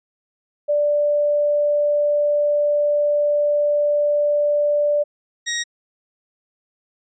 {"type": "tone pair in turn", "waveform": ["sine", "15% pulse"], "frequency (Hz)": [587.3, 1885.1], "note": ["D5", "A#6"], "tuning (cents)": [0, 19], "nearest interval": "octave + minor sixth", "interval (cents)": 2019, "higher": "second", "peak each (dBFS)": -15, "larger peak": "neither", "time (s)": [[0.68, 5.04], [5.46, 5.64]], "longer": "first", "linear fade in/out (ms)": 20, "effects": ["resampled to 16000 Hz"]}